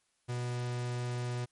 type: tone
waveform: 45% pulse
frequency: 122.5 Hz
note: B2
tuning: 14 cents flat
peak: -33 dBFS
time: 0.28-1.46 s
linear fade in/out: 20 ms
effects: white hiss -75 dBFS RMS until 1.51 s + MP3 48 kbps